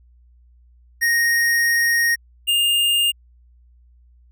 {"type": "tone pair in turn", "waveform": "square", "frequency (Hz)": [1864.7, 2820], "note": ["A#6", "F7"], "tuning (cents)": [0, 16], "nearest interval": "perfect fifth", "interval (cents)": 716, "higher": "second", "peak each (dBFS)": -16, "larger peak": "neither", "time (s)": [[1.01, 2.16], [2.47, 3.12]], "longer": "first", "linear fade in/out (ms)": 20, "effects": ["added 60 Hz sine -49 dBFS peak until 4.31 s"]}